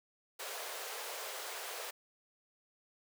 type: high-pass noise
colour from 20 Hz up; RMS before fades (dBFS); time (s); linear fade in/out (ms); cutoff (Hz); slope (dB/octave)
pink; -43; 0.39-1.91; 10; 420; 48
effects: none